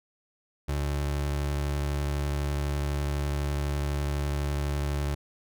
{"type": "tone", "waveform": "30% pulse", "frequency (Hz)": 72, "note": "D2", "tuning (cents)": -34, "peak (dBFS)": -24, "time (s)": [0.68, 5.15], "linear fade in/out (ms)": 10, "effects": []}